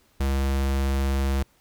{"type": "tone", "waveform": "square", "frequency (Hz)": 67.9, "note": "C#2", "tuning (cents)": -35, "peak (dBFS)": -22, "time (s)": [0.2, 1.43], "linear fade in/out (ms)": 5, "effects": ["pink hiss -62 dBFS RMS until 1.6 s"]}